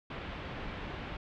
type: low-pass noise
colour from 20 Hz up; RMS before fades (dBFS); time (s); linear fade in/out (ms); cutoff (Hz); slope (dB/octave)
pink; -41; 0.1-1.17; 5; 3200; 24
effects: none